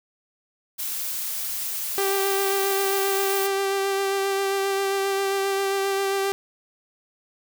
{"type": "noise", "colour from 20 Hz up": "blue", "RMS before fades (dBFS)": -29, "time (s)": [0.78, 3.48], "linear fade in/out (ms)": 20}
{"type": "tone with vibrato", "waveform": "sawtooth", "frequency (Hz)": 392, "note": "G4", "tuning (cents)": 0, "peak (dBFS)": -18, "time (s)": [1.98, 6.32], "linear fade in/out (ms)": 0, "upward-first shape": "sine", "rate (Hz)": 7.5, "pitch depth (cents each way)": 15}
{"effects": []}